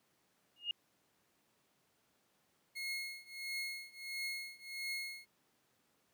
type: tone with exponential growth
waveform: sine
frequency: 2848 Hz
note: F7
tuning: 33 cents sharp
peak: -30 dBFS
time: 0.56-0.71 s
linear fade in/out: 2 ms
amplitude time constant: 31 ms
type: tone with tremolo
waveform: 30% pulse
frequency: 2160 Hz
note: C#7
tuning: 45 cents flat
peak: -34 dBFS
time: 2.75-5.26 s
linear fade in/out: 20 ms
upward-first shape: triangle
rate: 1.5 Hz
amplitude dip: 95%
effects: pink hiss -75 dBFS RMS until 6.13 s + high-pass 150 Hz 12 dB/octave